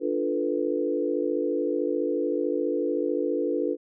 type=chord; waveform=sine; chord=B half-diminished seventh; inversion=first; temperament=equal; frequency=293.7 / 349.2 / 440 / 493.9 Hz; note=D4 / F4 / A4 / B4; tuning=0 / 0 / 0 / 0 cents; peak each=-29 dBFS; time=0-3.77 s; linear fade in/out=50 ms; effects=none